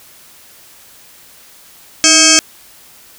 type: tone with frequency modulation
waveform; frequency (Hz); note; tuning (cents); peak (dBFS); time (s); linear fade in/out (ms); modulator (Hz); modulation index
sine; 311.1; D#4; 0; -5; 2.04-2.39; 0; 960; 7.6
effects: white hiss -42 dBFS RMS until 3.18 s